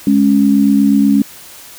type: tone pair together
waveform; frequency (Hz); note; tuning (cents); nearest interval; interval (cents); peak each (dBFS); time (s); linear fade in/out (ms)
sine; 209 / 277.2; G#3 / C#4; +11 / 0; perfect fourth; 489; -10; 0.07-1.22; 2
effects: white hiss -36 dBFS RMS until 1.78 s